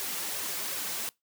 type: noise with flanger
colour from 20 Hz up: white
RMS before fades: -34 dBFS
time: 0-1.09 s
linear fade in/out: 0 ms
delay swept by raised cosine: 1.8 to 5.9 ms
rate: 2.7 Hz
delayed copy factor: +0.6
effects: noise-tail reverb RT60 0.2 s tail -24 dB re dry + high-pass 150 Hz 12 dB/octave